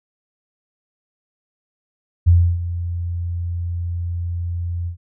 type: tone with ADSR envelope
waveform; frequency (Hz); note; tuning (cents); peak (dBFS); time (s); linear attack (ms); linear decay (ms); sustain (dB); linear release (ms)
sine; 86.5; F2; -16; -7; 2.26-4.97; 20; 300; -14; 100
effects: none